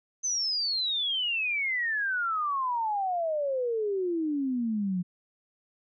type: exponential sweep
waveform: sine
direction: down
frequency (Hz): 6240 to 174.61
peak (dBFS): -26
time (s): 0.23-5.03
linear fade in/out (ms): 20
effects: none